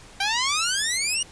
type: exponential sweep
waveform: 10% pulse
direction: up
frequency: 772 to 2927 Hz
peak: -13 dBFS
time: 0.2-1.23 s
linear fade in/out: 5 ms
effects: pink hiss -47 dBFS RMS until 1.31 s + resampled to 22050 Hz